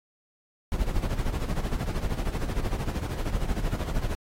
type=noise with tremolo; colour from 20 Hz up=brown; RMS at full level=-25 dBFS; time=0.72-4.15 s; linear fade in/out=0 ms; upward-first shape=sine; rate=13 Hz; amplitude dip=70%; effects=AAC 48 kbps